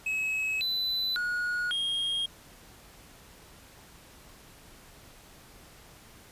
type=tone with pitch steps; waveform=triangle; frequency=2568 / 4002 / 1449 / 3245 Hz; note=E7 / B7 / F#6 / G#7; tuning=-46 / +22 / -37 / -41 cents; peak=-26 dBFS; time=0.06-2.26 s; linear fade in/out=5 ms; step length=550 ms; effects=pink hiss -53 dBFS RMS until 6.31 s + resampled to 32000 Hz